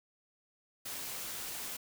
white noise, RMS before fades -41 dBFS, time 0.85-1.77 s, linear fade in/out 10 ms, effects none

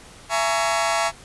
sawtooth chord, A# half-diminished seventh, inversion second, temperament just, 671.3 / 839.1 / 932.3 / 1118.8 Hz, E5 / G#5 / A#5 / C#6, +31 / +18 / 0 / +16 cents, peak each -19 / -22 / -24 / -22 dBFS, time 0.29-1.12 s, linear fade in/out 50 ms, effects pink hiss -45 dBFS RMS until 1.24 s + resampled to 24000 Hz

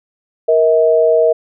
sine tone pair together, 469.6 / 640.7 Hz, A#4 / E5, +13 / -49 cents, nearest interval perfect fourth, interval 538 cents, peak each -11 dBFS, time 0.48-1.33 s, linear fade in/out 10 ms, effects none

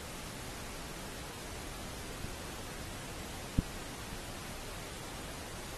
clicks, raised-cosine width 5 ms, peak -29 / -10 / -30 dBFS, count 3, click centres 2.245 / 3.589 / 4.131 s, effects pink hiss -45 dBFS RMS until 5.77 s + AAC 32 kbps

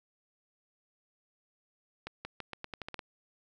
accelerating click train, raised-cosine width 0.3 ms, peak -23 dBFS, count 10, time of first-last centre 2.07-2.992 s, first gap 180 ms, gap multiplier 0.85, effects none

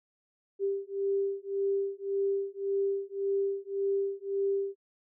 sine beating tone pair, 393.9 / 395.7 Hz, G4 / G4, +8 / +16 cents, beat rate 1.8 Hz, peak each -31 dBFS, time 0.59-4.76 s, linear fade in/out 50 ms, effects none

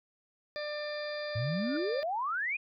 harmonic tone, 596 Hz, D5, 25 cents sharp, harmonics 1 / 2 / 3 / 4 / 6 / 7 / 8, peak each -36 / -48 / -42 / -48 / -49 / -52 / -45 dBFS, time 0.56-2.03 s, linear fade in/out 0 ms
sine exponential sweep, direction up, 103.83 to 2538 Hz, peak -30 dBFS, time 1.35-2.57 s, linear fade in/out 10 ms
sine tone with exponential growth, 1442 Hz, F#6, 45 cents flat, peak -37 dBFS, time 1.59-1.77 s, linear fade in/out 2 ms, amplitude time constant 39 ms
effects none

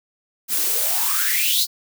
blue noise with high-pass filter sweep, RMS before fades -20 dBFS, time 0.48-1.67 s, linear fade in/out 50 ms, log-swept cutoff 230 to 4600 Hz, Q 7.4, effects none

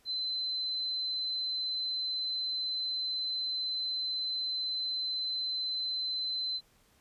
sine tone, 4059 Hz, B7, 47 cents sharp, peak -31 dBFS, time 0.05-6.61 s, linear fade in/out 50 ms, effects pink hiss -66 dBFS RMS until 7 s + resampled to 32000 Hz

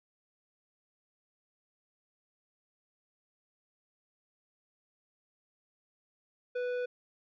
triangle tone with tanh clipping, 493.9 Hz, B4, in tune, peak -33 dBFS, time 6.55-6.86 s, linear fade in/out 10 ms, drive 15 dB, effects none

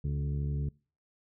harmonic tone with a mistuned harmonic, 71.5 Hz, D2, 46 cents flat, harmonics 1 / 2 / 3 / 4 / 5 / 6, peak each -33 / -31 / -44 / -49 / -51 / -50 dBFS, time 0.04-0.69 s, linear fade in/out 5 ms, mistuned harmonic 3, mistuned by +22 cents, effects noise-tail reverb RT60 0.4 s tail -26 dB re dry

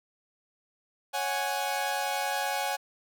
sawtooth chord, C# suspended fourth, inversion none, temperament equal, 554.4 / 740 / 830.6 Hz, C#5 / F#5 / G#5, 0 / 0 / 0 cents, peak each -32 / -29 / -27 dBFS, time 1.13-2.77 s, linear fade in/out 20 ms, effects none

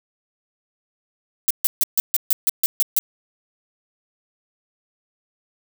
violet noise bursts, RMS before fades -17 dBFS, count 10, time 1.48-2.99 s, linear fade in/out 0 ms, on 25 ms, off 140 ms, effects none

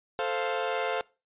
sawtooth chord, F major, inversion first, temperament equal, 440 / 523.3 / 698.5 Hz, A4 / C5 / F5, 0 / 0 / 0 cents, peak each -28 dBFS, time 0.19-1.01 s, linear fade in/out 0 ms, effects noise-tail reverb RT60 0.3 s tail -23 dB re dry + resampled to 8000 Hz

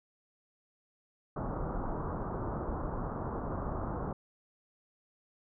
pink low-pass noise, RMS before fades -36 dBFS, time 1.36-4.13 s, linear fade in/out 5 ms, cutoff 1300 Hz, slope 48 dB/octave, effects none

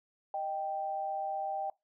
sine tone pair together, 619.5 / 784 Hz, D#5 / G5, -8 / 0 cents, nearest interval major third, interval 408 cents, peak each -39 / -33 dBFS, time 0.34-1.7 s, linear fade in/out 2 ms, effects noise-tail reverb RT60 0.2 s tail -22 dB re dry

